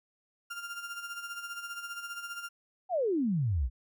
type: tone with tremolo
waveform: 35% pulse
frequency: 1396.9 Hz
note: F6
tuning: in tune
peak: -34 dBFS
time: 0.5-2.49 s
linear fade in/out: 10 ms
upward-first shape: sine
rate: 15 Hz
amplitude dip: 60%
type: exponential sweep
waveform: sine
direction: down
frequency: 787 to 54.3 Hz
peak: -26 dBFS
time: 2.89-3.7 s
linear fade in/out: 50 ms
effects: none